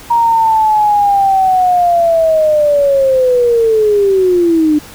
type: linear sweep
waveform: sine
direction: down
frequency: 944 to 295.8 Hz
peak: -7 dBFS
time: 0.1-4.79 s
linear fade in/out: 10 ms
effects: pink hiss -34 dBFS RMS until 4.94 s